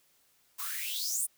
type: noise with high-pass filter sweep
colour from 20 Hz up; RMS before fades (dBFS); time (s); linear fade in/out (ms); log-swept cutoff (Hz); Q
blue; -34; 0.58-1.27; 20; 1000 to 10000; 8.6
effects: white hiss -68 dBFS RMS until 1.37 s